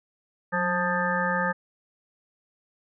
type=harmonic tone with a mistuned harmonic; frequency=176.7 Hz; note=F3; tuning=21 cents sharp; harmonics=1 / 3 / 5 / 7 / 9 / 10; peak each=-30 / -30 / -30 / -30 / -30 / -30 dBFS; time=0.52-1.53 s; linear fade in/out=20 ms; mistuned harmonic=1; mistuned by=+54 cents; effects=none